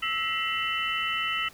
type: tone cluster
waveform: sine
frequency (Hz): 1314 / 1931 / 2090 / 2690 / 2992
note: E6 / B6 / C7 / E7 / F#7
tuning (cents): -6 / -39 / -2 / +34 / +19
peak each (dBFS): -31 / -34 / -37 / -32 / -31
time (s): 0.02-1.49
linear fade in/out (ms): 10
effects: pink hiss -52 dBFS RMS until 1.53 s